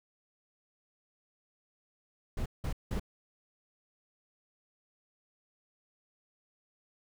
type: noise bursts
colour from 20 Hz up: brown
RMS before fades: -33 dBFS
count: 3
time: 2.37-2.997 s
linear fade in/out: 5 ms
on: 89 ms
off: 180 ms
effects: none